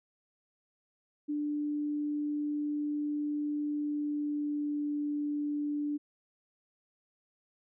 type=tone with pitch glide; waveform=sine; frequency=295.4 to 293.5 Hz; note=D4 to D4; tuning=+10 to -1 cents; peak=-30 dBFS; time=1.28-5.98 s; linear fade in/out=20 ms; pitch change=-11 cents; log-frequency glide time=3.68-4.89 s; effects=none